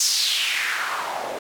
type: noise with band-pass filter sweep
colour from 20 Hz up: white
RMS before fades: -24 dBFS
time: 0-1.39 s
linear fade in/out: 5 ms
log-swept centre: 6200 to 520 Hz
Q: 3.1
effects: none